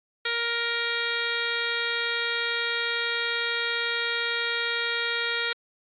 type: harmonic tone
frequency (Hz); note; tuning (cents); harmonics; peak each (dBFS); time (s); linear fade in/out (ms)
468.9; A#4; +10; 1 / 2 / 3 / 4 / 5 / 6 / 7 / 8 / 9; -35 / -41 / -31 / -31 / -33 / -41 / -34 / -35 / -38; 0.25-5.53; 5
effects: AAC 48 kbps